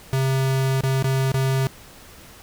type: tone with dropouts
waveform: square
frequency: 133.3 Hz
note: C3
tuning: 33 cents sharp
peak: -19 dBFS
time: 0.13-1.67 s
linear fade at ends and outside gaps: 0 ms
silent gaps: 0.808-0.836 / 1.025-1.043 / 1.318-1.342 s
effects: pink hiss -45 dBFS RMS until 2.42 s